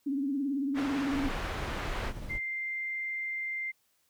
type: tone with vibrato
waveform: sine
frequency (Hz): 277.2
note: C#4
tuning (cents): 0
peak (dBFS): -28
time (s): 0.06-1.29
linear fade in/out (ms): 10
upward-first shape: triangle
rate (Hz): 18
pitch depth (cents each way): 110
type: low-pass noise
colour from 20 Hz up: white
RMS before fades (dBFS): -38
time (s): 0.74-2.13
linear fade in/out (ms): 50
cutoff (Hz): 1800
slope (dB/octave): 12
type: noise with tremolo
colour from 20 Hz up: brown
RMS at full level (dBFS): -36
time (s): 1.09-2.4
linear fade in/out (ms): 50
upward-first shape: triangle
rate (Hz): 15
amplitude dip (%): 25
type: tone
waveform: sine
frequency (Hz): 2093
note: C7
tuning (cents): 0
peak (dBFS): -32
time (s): 2.29-3.72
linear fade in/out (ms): 20
effects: white hiss -72 dBFS RMS until 4.09 s